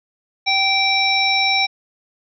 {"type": "harmonic tone", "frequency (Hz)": 778, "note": "G5", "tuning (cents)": -13, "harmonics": [1, 3, 5, 7], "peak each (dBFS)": [-21, -18, -20, -22], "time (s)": [0.46, 1.67], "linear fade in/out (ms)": 20, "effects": []}